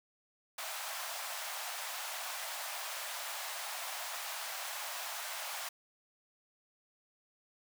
pink high-pass noise, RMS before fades -41 dBFS, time 0.58-5.69 s, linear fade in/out 5 ms, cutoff 630 Hz, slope 48 dB/octave, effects none

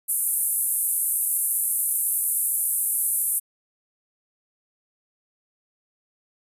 white band-pass noise, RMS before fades -24 dBFS, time 0.08-3.4 s, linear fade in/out 20 ms, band 9100 to 13000 Hz, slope 48 dB/octave, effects resampled to 32000 Hz

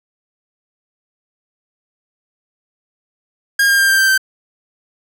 45% pulse tone with pitch steps, 1622 / 1608 / 1594.1 / 1580.4 / 1566.7 / 1553.2 Hz, G#6 / G6 / G6 / G6 / G6 / G6, -41 / +44 / +29 / +14 / -1 / -16 cents, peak -10 dBFS, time 3.59-4.178 s, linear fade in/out 5 ms, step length 98 ms, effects none

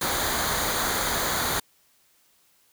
pink noise with comb filter, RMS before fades -26 dBFS, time 0.01-1.6 s, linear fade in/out 5 ms, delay 0.37 ms, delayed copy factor -0.65, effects white hiss -63 dBFS RMS until 2.72 s

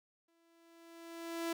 sawtooth tone with exponential growth, 333.9 Hz, E4, 22 cents sharp, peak -30 dBFS, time 0.28-1.53 s, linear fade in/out 5 ms, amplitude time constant 270 ms, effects none

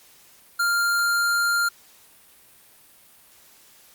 square tone, 1396.9 Hz, F6, in tune, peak -20 dBFS, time 0.59-1.69 s, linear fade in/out 10 ms, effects white hiss -53 dBFS RMS until 3.94 s + Opus 48 kbps

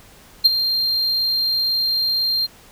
triangle tone with ADSR envelope, 4186 Hz, C8, in tune, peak -5 dBFS, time 0.44-2.47 s, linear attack 17 ms, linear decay 24 ms, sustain -11 dB, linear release 23 ms, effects pink hiss -47 dBFS RMS until 2.71 s

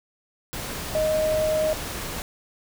sine tone in noise, 622.3 Hz, D#5, in tune, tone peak -20 dBFS, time 0.95-1.73 s, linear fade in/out 0 ms, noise pink, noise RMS -32 dBFS, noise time 0.53-2.22 s, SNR +9 dB, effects none

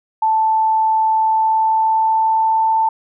sine tone with pitch glide, 880 to 888.2 Hz, A5 to A5, 0 to +16 cents, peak -12 dBFS, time 0.22-2.89 s, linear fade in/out 5 ms, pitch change +16 cents, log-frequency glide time 1.12-2.73 s, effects none

